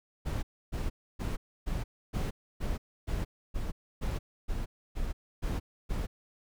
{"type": "noise bursts", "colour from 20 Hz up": "brown", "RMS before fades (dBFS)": -32, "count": 13, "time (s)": [0.25, 6.07], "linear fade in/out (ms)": 20, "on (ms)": 180, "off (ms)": 290, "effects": []}